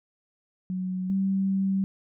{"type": "tone pair in turn", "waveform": "sine", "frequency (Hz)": [184.9, 193.27], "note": ["F#3", "G3"], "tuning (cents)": [-1, -24], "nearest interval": "minor second", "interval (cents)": 77, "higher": "second", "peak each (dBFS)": [-27, -22], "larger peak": "second", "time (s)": [[0.7, 1.1], [1.1, 1.84]], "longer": "second", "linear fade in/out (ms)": 0, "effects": []}